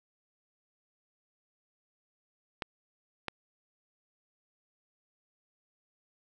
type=clicks; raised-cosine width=0.3 ms; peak=-17 dBFS; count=2; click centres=2.622 / 3.283 s; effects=none